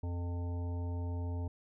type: harmonic tone with a mistuned harmonic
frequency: 87.31 Hz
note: F2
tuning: in tune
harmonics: 1 / 3 / 5 / 7 / 9 / 10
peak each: -34 / -45 / -50 / -53 / -57 / -54 dBFS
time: 0.03-1.48 s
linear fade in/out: 5 ms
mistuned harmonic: 10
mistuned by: +52 cents
effects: none